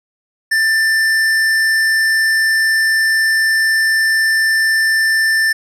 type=tone with hard clipping; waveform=triangle; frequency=1778 Hz; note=A6; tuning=18 cents sharp; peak=-13 dBFS; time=0.51-5.53 s; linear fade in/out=10 ms; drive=15 dB; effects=none